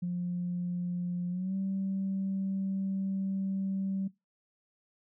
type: tone with pitch glide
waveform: sine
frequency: 177.1 to 193.13 Hz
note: F3 to G3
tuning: +24 to -26 cents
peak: -29 dBFS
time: 0.02-4.08 s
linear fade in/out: 10 ms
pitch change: +150 cents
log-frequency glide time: 1.3-1.55 s
effects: noise-tail reverb RT60 0.2 s tail -20 dB re dry + tanh soft clip ceiling -25 dBFS